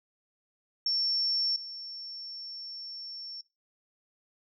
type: tone with level steps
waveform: sine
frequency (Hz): 5440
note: F8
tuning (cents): -46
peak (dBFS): -25 / -38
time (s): 0.86-3.41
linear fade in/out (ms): 2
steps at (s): 1.56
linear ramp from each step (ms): 2
effects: noise-tail reverb RT60 0.2 s tail -17 dB re dry